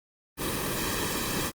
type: noise with comb filter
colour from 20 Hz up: pink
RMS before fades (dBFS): -30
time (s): 0.37-1.52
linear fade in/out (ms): 50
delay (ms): 1.4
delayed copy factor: -0.65
effects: Opus 32 kbps